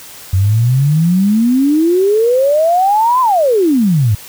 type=exponential two-way sweep; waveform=sine; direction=up then down; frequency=91.3 to 1046.5 to 97.3 Hz; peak=-8 dBFS; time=0.33-4.15 s; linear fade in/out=5 ms; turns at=3.21 s; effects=white hiss -34 dBFS RMS until 4.28 s

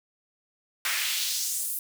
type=noise with high-pass filter sweep; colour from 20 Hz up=pink; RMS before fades=-29 dBFS; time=0.85-1.79 s; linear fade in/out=2 ms; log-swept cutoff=1600 to 12000 Hz; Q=1.6; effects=none

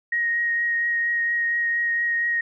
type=tone with vibrato; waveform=sine; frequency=1877 Hz; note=A#6; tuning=11 cents sharp; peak=-20 dBFS; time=0.12-2.41 s; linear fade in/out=5 ms; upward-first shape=triangle; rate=4.3 Hz; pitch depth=14 cents each way; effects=none

